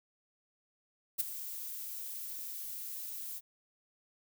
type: noise with ADSR envelope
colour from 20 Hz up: violet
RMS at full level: -29 dBFS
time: 1.18-3.41 s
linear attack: 23 ms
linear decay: 14 ms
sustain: -13 dB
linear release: 42 ms
effects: none